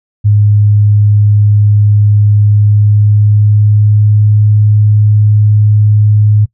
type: tone with pitch glide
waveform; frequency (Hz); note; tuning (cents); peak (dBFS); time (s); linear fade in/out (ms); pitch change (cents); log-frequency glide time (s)
sine; 104 to 105.39; G#2 to G#2; +3 to +26; -4; 0.24-6.46; 20; +23; 2.39-4.38
effects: noise-tail reverb RT60 0.1 s tail -20 dB re dry